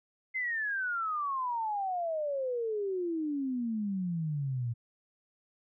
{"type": "exponential sweep", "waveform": "sine", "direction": "down", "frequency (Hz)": [2093, 114.2], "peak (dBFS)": -30, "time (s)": [0.34, 4.74], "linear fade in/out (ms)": 20, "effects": []}